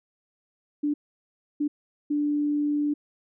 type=tone bursts at uneven times; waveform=sine; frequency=293.7 Hz; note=D4; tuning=in tune; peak=-22 dBFS; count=3; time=0.83-0.94 / 1.6-1.68 / 2.1-2.94 s; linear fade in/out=10 ms; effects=none